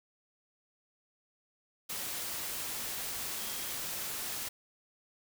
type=tone in noise; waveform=sine; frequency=3254 Hz; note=G#7; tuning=36 cents flat; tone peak=-49 dBFS; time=3.39-3.72 s; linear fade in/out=10 ms; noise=white; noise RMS=-38 dBFS; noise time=1.89-4.49 s; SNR=-14 dB; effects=none